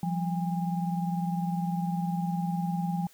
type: tone cluster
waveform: sine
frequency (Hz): 172.3 / 192.2 / 810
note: F3 / G3 / G#5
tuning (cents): -23 / -34 / -43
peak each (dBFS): -28 / -35 / -35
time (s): 0.03-3.07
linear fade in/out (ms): 2
effects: white hiss -58 dBFS RMS until 3.13 s